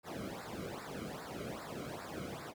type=noise with flanger; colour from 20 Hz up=brown; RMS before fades=-43 dBFS; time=0.03-2.54 s; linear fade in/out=50 ms; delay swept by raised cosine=0.32 to 1.15 ms; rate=2.5 Hz; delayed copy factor=-0.9; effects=high-pass 100 Hz 12 dB/octave